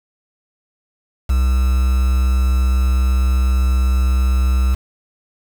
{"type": "tone with quantisation", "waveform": "triangle", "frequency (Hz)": 64.1, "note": "C2", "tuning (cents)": -35, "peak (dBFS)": -10, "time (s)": [1.29, 4.75], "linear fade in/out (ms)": 10, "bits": 5, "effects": []}